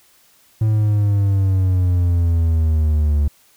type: exponential sweep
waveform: triangle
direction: down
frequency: 110 to 72.2 Hz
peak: -11 dBFS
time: 0.61-3.28 s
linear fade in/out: 5 ms
effects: white hiss -54 dBFS RMS until 3.56 s